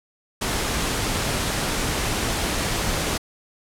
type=noise; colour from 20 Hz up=pink; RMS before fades=-24 dBFS; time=0.41-3.18 s; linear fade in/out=10 ms; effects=low-pass 11000 Hz 12 dB/octave